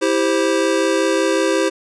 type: chord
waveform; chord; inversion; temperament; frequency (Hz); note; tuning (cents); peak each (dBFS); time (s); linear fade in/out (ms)
square; C major; first; just; 327 / 392.4 / 523.3; E4 / G4 / C5; -14 / +2 / 0; -20; 0.01-1.7; 20
effects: resampled to 22050 Hz